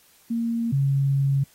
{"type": "tone pair in turn", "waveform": "sine", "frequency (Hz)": [231.6, 137.97], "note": ["A#3", "C#3"], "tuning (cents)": [-11, -8], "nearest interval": "major sixth", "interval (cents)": 897, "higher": "first", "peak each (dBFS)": [-22, -18], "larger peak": "second", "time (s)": [[0.3, 0.72], [0.72, 1.44]], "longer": "second", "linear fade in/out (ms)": 10, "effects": ["white hiss -57 dBFS RMS until 1.54 s", "AAC 48 kbps"]}